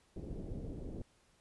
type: low-pass noise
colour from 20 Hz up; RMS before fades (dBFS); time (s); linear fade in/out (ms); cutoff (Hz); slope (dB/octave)
pink; -43; 0.16-1.02; 5; 470; 24
effects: pink hiss -70 dBFS RMS until 1.4 s + resampled to 24000 Hz